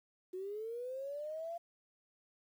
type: linear sweep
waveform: sine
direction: up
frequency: 361.9 to 690 Hz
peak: -39 dBFS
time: 0.33-1.58 s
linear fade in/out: 10 ms
effects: 11-bit